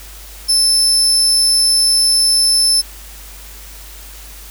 30% pulse tone, 5274 Hz, E8, in tune, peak -6 dBFS, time 0.48-2.82 s, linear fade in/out 20 ms, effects added 50 Hz sine -35 dBFS peak until 4.5 s + white hiss -37 dBFS RMS until 4.5 s

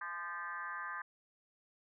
sine tone with frequency modulation, 1388 Hz, F6, 11 cents flat, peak -39 dBFS, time 0.01-1.02 s, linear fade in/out 5 ms, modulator 179 Hz, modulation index 2.3, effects none

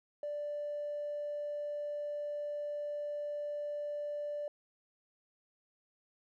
triangle tone with tanh clipping, 587.3 Hz, D5, in tune, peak -35 dBFS, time 0.23-4.48 s, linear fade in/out 2 ms, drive 1 dB, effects none

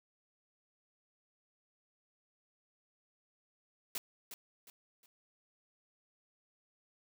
white noise with echo, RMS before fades -38 dBFS, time 3.95-3.98 s, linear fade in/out 2 ms, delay 360 ms, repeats 3, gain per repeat -9 dB, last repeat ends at 5.06 s, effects none

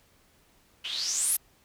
blue noise with low-pass filter sweep, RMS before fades -29 dBFS, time 0.84-1.37 s, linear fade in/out 10 ms, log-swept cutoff 2900 to 12000 Hz, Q 7.8, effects pink hiss -63 dBFS RMS until 1.64 s

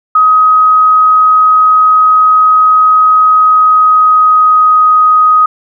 sine tone with pitch glide, 1262 to 1252.6 Hz, D#6 to D#6, +24 to +11 cents, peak -3 dBFS, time 0.15-5.46 s, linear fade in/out 5 ms, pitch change -13 cents, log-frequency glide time 3.24-4.9 s, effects none

